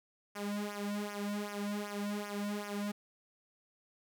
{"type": "tone with flanger", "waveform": "sawtooth", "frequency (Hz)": 205.3, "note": "G#3", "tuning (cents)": -20, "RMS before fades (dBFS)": -38, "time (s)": [0.35, 2.92], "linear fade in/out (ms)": 10, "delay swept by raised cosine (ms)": [0.24, 2.44], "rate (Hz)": 2.6, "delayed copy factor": -0.85, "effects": []}